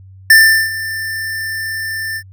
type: tone with ADSR envelope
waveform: square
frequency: 1782 Hz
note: A6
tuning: 22 cents sharp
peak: -3 dBFS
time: 0.3-2.23 s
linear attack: 4 ms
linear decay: 390 ms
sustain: -17 dB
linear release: 67 ms
effects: added 95 Hz sine -36 dBFS peak until 2.32 s